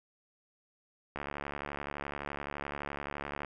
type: click train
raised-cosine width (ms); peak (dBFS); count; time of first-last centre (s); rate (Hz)
0.5; -22; 165; 1.16-3.447; 71.7
effects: none